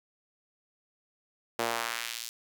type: tone with high-pass filter sweep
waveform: sawtooth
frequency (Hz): 116.5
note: A#2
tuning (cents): -1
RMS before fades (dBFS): -34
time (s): 1.59-2.29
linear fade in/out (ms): 0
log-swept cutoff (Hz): 460 to 5100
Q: 1
effects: 9-bit